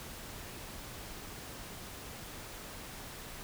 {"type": "silence", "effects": ["pink hiss -46 dBFS RMS until 3.43 s"]}